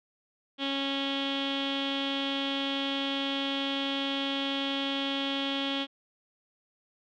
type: tone with low-pass filter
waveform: sawtooth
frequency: 275.3 Hz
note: C#4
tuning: 12 cents flat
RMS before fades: -31 dBFS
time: 0.58-5.87 s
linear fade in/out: 50 ms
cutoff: 3300 Hz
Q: 9.1
effects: none